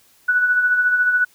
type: tone with tremolo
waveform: sine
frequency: 1479 Hz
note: F#6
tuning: 1 cent flat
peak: -12 dBFS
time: 0.28-1.25 s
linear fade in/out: 10 ms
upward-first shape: sine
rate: 14 Hz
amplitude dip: 45%
effects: white hiss -55 dBFS RMS until 1.34 s